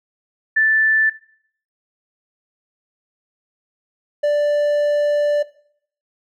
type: tone pair in turn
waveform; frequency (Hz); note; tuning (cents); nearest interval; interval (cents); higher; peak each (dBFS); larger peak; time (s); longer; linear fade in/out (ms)
sine / triangle; 1760 / 587.3; A6 / D5; 0 / 0; octave + perfect fifth; 1900; first; -12; neither; 0.56-1.1 / 4.23-5.43; second; 10
effects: noise-tail reverb RT60 0.6 s tail -18 dB re dry